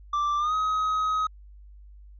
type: tone with pitch glide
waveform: triangle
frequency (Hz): 1174.7 to 1266.3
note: D6 to D#6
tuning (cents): 0 to +30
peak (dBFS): -21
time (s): 0.13-1.27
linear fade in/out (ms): 5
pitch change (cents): +130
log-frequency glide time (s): 0.38-0.54
effects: added 50 Hz sine -45 dBFS peak until 2.19 s + resampled to 16000 Hz